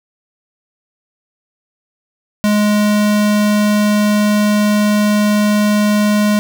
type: tone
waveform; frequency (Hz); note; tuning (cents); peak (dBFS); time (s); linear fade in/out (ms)
square; 208.9; G#3; +10; -11; 2.44-6.39; 0
effects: none